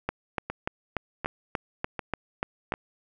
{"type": "two click trains", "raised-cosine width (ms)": 0.5, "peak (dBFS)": [-16, -12], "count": [4, 10], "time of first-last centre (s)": [[0.5, 2.739], [0.09, 2.722]], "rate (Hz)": [1.34, 3.42], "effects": []}